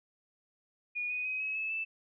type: tone with pitch steps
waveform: sine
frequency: 2448 / 2485 / 2523 / 2561 / 2600 / 2639 Hz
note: D#7 / D#7 / D#7 / D#7 / E7 / E7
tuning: -29 / -3 / +23 / +49 / -24 / +1 cents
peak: -32 dBFS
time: 0.95-1.85 s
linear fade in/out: 20 ms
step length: 150 ms
effects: none